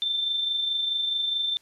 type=tone with amplitude modulation; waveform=sine; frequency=3561 Hz; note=A7; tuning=20 cents sharp; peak=-22 dBFS; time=0.02-1.57 s; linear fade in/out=0 ms; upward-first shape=sine; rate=24.7 Hz; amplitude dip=40%; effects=white hiss -61 dBFS RMS until 1.61 s + low-pass 9000 Hz 12 dB/octave